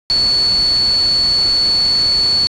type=tone in noise; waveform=sine; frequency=4435 Hz; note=C#8; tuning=in tune; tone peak=-11 dBFS; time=0.1-2.47 s; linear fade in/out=0 ms; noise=pink; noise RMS=-28 dBFS; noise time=0.1-2.47 s; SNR=+14 dB; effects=resampled to 22050 Hz